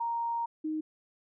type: tone pair in turn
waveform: sine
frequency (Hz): 932.3 / 311.1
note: A#5 / D#4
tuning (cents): 0 / 0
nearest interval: octave + perfect fifth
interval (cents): 1900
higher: first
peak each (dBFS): -29 / -30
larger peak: first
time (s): 0-0.46 / 0.64-0.81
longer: first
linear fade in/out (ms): 10
effects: none